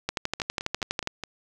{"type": "two click trains", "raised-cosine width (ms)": 0.2, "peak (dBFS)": [-9, -16], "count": [13, 5], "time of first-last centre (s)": [[0.09, 1.074], [0.4, 1.237]], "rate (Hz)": [12.2, 4.78], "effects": []}